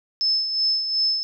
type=tone with tremolo; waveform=sine; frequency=5240 Hz; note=E8; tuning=11 cents flat; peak=-17 dBFS; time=0.21-1.23 s; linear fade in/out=0 ms; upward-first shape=sine; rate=2.7 Hz; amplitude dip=55%; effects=none